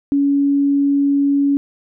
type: tone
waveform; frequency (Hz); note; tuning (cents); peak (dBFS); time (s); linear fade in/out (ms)
sine; 281.4; C#4; +26; -12; 0.12-1.57; 0
effects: none